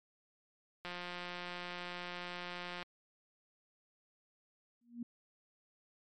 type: click train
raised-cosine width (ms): 0.3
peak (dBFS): -27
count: 351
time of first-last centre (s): 0.85-2.827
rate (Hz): 177
type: tone with exponential growth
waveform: sine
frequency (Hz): 237.6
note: A#3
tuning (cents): +33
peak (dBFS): -36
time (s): 4.81-5.03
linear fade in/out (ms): 5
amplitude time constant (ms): 46
effects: MP3 64 kbps